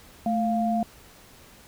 sine tone pair together, 219.4 / 698.5 Hz, A3 / F5, -5 / 0 cents, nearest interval octave + minor sixth, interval 2005 cents, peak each -24 / -25 dBFS, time 0.26-0.83 s, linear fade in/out 2 ms, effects pink hiss -51 dBFS RMS until 1.67 s

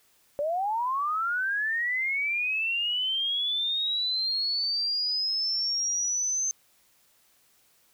sine linear sweep, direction up, 560 to 6272 Hz, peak -25 dBFS, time 0.39-6.51 s, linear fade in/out 0 ms, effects white hiss -64 dBFS RMS until 7.93 s

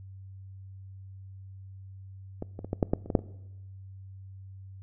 clicks, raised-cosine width 2 ms, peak -20 / -24 / -24 / -16 / -9 / -10 / -28 / -17 / -6 / -26 dBFS, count 10, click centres 2.424 / 2.591 / 2.646 / 2.731 / 2.828 / 2.935 / 3.06 / 3.102 / 3.152 / 3.191 s, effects noise-tail reverb RT60 1.0 s tail -21 dB re dry + added 96 Hz sine -43 dBFS peak until 4.82 s

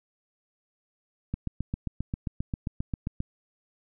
click train, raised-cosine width 5 ms, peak -17 dBFS, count 15, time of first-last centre 1.34-3.204 s, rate 7.51 Hz, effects none

